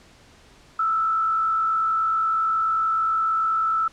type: tone with frequency modulation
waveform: sine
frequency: 1318.5 Hz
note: E6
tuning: in tune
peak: -19 dBFS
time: 0.79-3.88 s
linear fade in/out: 5 ms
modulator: 53.6 Hz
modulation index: 0.46
effects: pink hiss -52 dBFS RMS until 3.92 s + low-pass 7000 Hz 12 dB/octave